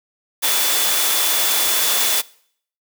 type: tone in noise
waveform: sine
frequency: 3466 Hz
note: A7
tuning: 27 cents flat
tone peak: -25 dBFS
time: 0.42-2.22 s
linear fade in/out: 20 ms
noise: white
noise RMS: -18 dBFS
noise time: 0.42-2.22 s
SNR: -10 dB
effects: noise-tail reverb RT60 0.6 s tail -22 dB re dry + high-pass 400 Hz 12 dB/octave